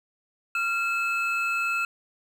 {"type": "tone pair together", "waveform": "triangle", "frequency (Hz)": [1381.4, 2603], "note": ["F6", "E7"], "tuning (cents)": [-19, -22], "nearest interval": "major seventh", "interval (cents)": 1097, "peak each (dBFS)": -25, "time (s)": [0.55, 1.85], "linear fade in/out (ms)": 2, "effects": []}